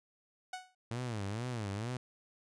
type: tone with exponential decay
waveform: sawtooth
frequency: 740 Hz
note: F#5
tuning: in tune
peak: -33 dBFS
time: 0.53-0.75 s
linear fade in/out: 5 ms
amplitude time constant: 47 ms
type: tone with vibrato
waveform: sawtooth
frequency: 111.3 Hz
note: A2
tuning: 20 cents sharp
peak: -32 dBFS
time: 0.91-1.97 s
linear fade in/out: 0 ms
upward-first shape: sine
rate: 2.2 Hz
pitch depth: 220 cents each way
effects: resampled to 22050 Hz